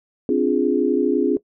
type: chord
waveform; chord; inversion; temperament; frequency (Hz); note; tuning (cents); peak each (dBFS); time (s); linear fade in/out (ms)
sine; D half-diminished seventh; third; equal; 261.6 / 293.7 / 349.2 / 415.3; C4 / D4 / F4 / Ab4; 0 / 0 / 0 / 0; -21; 0.29-1.37; 2
effects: noise-tail reverb RT60 0.1 s tail -18 dB re dry